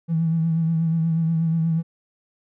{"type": "tone with vibrato", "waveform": "triangle", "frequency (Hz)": 163.5, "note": "E3", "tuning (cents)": -14, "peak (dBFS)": -14, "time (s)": [0.08, 1.83], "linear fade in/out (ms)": 50, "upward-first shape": "triangle", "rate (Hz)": 8.3, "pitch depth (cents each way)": 45, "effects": ["tanh soft clip ceiling -16 dBFS"]}